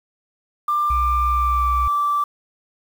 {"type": "tone with pitch glide", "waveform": "sine", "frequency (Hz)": [1189, 1166.6], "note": ["D6", "D6"], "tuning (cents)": [21, -12], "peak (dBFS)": -16, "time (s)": [0.68, 2.24], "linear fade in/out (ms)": 5, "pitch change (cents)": -33, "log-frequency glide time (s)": [1.27, 1.69]}
{"type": "tone", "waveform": "sine", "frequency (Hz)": 62.9, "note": "B1", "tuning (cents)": 32, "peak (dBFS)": -19, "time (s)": [0.9, 1.88], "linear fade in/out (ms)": 5}
{"effects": ["tanh soft clip ceiling -11 dBFS", "7-bit"]}